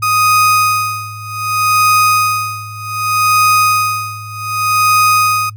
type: tone with tremolo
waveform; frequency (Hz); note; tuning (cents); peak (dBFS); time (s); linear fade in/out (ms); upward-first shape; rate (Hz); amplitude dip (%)
35% pulse; 1247; D#6; +3; -6; 0.02-5.5; 10; sine; 0.65; 90
effects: noise-tail reverb RT60 0.1 s tail -22 dB re dry + added 106 Hz sine -28 dBFS peak until 5.56 s